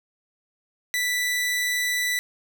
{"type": "tone", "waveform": "sawtooth", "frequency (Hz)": 1975.5, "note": "B6", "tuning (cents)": 0, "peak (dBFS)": -19, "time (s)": [0.94, 2.19], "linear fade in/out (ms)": 0, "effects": []}